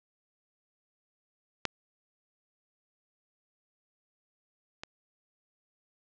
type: clicks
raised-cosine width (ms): 0.2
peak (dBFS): -10 / -21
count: 2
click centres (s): 1.653 / 4.835
effects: low-pass 6000 Hz 12 dB/octave